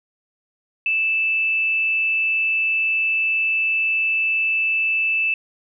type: tone with amplitude modulation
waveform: sine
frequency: 2637 Hz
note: E7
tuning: in tune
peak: -16 dBFS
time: 0.86-5.34 s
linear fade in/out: 2 ms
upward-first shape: sine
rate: 242 Hz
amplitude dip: 25%
effects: none